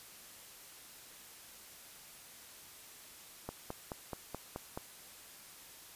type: click train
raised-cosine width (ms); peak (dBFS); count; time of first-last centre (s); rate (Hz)
1; -25; 7; 3.49-4.775; 4.67
effects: white hiss -54 dBFS RMS until 5.95 s + resampled to 32000 Hz